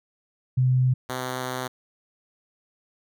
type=tone pair in turn; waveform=sine / 5% pulse; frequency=127.9 / 127.9 Hz; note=C3 / C3; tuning=-39 / -39 cents; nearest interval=unison; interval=0 cents; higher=neither; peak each=-17 dBFS; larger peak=neither; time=0.57-0.94 / 1.09-1.68 s; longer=second; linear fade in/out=10 ms; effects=none